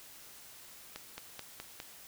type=accelerating click train; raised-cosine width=0.2 ms; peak=-24 dBFS; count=5; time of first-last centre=0.96-1.801 s; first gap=220 ms; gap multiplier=0.97; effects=white hiss -53 dBFS RMS until 2.07 s